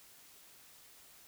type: silence
effects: white hiss -59 dBFS RMS until 1.27 s